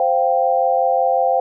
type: chord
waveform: sine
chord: C suspended fourth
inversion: none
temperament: equal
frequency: 523.3 / 698.5 / 784 Hz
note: C5 / F5 / G5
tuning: 0 / 0 / 0 cents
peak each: -18 dBFS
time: 0-1.4 s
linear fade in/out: 2 ms
effects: none